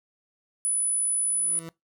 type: tone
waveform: sine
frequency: 9956 Hz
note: D#9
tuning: in tune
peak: -22 dBFS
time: 0.65-1.59 s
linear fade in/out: 0 ms
type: tone with exponential growth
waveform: 20% pulse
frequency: 164.4 Hz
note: E3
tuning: 4 cents flat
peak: -30 dBFS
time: 1.13-1.69 s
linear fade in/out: 0 ms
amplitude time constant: 120 ms
effects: noise-tail reverb RT60 0.2 s tail -23 dB re dry